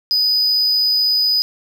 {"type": "tone", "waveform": "triangle", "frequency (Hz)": 4978, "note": "D#8", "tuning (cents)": 0, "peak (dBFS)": -12, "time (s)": [0.11, 1.42], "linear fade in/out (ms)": 0, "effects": []}